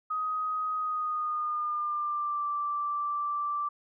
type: tone with pitch glide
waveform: sine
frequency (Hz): 1255 to 1171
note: D#6 to D6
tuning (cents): +15 to -5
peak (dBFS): -28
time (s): 0.1-3.69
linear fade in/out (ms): 10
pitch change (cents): -120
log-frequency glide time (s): 0.76-2.46
effects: none